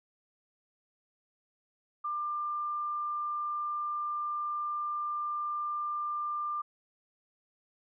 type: tone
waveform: sine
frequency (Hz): 1193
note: D6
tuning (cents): +27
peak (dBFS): -31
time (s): 2.04-6.62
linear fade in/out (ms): 10
effects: none